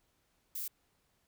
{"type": "noise", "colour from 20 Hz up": "violet", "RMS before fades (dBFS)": -39, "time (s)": [0.55, 0.68], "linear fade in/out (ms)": 5, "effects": ["pink hiss -75 dBFS RMS until 1.27 s"]}